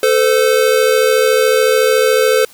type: tone pair together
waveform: square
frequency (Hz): 440 / 513.8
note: A4 / C5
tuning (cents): 0 / -32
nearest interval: minor third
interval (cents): 268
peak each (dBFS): -13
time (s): 0.03-2.45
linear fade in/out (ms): 2
effects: white hiss -43 dBFS RMS until 2.53 s